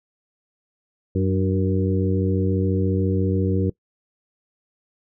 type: harmonic tone with a mistuned harmonic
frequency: 94.4 Hz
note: F#2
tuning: 35 cents sharp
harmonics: 1 / 2 / 3 / 4 / 5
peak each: -21 / -24 / -26 / -27 / -28 dBFS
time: 1.15-3.7 s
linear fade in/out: 5 ms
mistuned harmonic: 3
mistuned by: +50 cents
effects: noise-tail reverb RT60 0.1 s tail -22 dB re dry